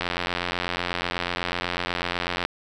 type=click train; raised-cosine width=0.3 ms; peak=-9 dBFS; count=216; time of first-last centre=0.01-2.45 s; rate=88.1 Hz; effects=none